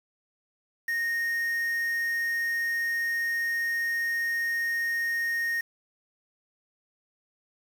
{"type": "tone with quantisation", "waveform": "triangle", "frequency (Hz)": 1855, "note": "A#6", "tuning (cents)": -9, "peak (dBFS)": -24, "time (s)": [0.88, 5.61], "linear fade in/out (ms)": 5, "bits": 7, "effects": []}